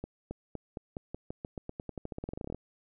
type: accelerating click train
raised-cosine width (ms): 2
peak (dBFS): -24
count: 26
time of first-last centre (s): 0.04-2.546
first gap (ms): 270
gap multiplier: 0.9
effects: none